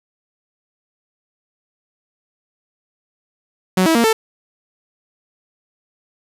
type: tone with pitch steps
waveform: sawtooth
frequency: 185.7 / 324.7 / 232.8 / 444 Hz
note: F#3 / E4 / A#3 / A4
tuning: +7 / -26 / -2 / +16 cents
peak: -8 dBFS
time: 3.77-4.13 s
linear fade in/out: 5 ms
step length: 90 ms
effects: resampled to 32000 Hz + 7-bit